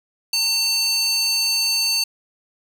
square tone with high-pass filter, 905 Hz, A5, 48 cents sharp, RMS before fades -20 dBFS, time 0.33-2.04 s, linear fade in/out 5 ms, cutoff 4000 Hz, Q 3.8, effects none

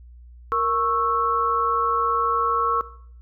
sine tone cluster, 467 / 1102 / 1321 Hz, A#4 / C#6 / E6, +3 / -11 / +3 cents, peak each -27 / -22 / -23 dBFS, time 0.52-2.81 s, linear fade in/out 0 ms, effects noise-tail reverb RT60 0.6 s tail -17 dB re dry + added 60 Hz sine -42 dBFS peak until 3.21 s

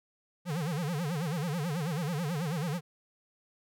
square tone with vibrato, 160 Hz, D#3, 49 cents sharp, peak -31 dBFS, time 0.45-2.81 s, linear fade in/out 50 ms, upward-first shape sine, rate 9.2 Hz, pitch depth 220 cents each way, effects none

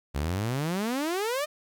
sawtooth exponential sweep, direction up, 65.7 to 622.3 Hz, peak -23 dBFS, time 0.14-1.46 s, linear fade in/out 20 ms, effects 10-bit

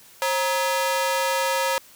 sawtooth ring-modulated tone, 739 Hz, F#5, 2 cents flat, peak -14 dBFS, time 0.22-1.78 s, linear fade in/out 0 ms, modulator 204 Hz, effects white hiss -50 dBFS RMS until 1.95 s

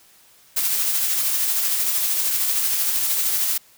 blue noise with tremolo, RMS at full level -20 dBFS, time 0.56-3.58 s, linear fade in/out 10 ms, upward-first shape sine, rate 13 Hz, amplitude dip 30%, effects white hiss -53 dBFS RMS until 3.77 s

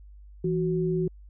sine tone pair together, 165.05 / 370 Hz, E3 / F#4, +2 / 0 cents, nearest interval octave + major second, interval 1398 cents, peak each -26 dBFS, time 0.44-1.08 s, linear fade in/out 5 ms, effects added 50 Hz sine -45 dBFS peak until 1.29 s

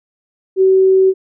sine tone, 379.9 Hz, F#4, 46 cents sharp, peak -7 dBFS, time 0.56-1.14 s, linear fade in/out 50 ms, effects none

